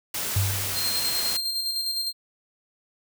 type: noise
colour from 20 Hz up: white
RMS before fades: -29 dBFS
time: 0.14-1.37 s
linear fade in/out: 5 ms
type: tone with exponential decay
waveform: sine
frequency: 98 Hz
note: G2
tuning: in tune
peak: -18 dBFS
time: 0.36-1.05 s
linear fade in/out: 5 ms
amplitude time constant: 150 ms
type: tone with tremolo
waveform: 40% pulse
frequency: 4186 Hz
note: C8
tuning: in tune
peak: -23 dBFS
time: 0.74-2.13 s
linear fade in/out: 50 ms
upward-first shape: square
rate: 9.8 Hz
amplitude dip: 35%
effects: none